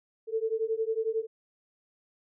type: beating tone pair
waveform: sine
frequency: 440 / 451 Hz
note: A4 / A4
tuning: 0 / +43 cents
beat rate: 11 Hz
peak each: -30 dBFS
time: 0.27-1.27 s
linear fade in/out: 50 ms
effects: none